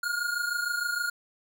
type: tone pair together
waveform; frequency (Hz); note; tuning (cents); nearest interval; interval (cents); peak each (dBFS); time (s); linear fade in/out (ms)
square; 1419.5 / 1446; F6 / F#6; +28 / -40; unison; 32; -30 / -33; 0.03-1.1; 5
effects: none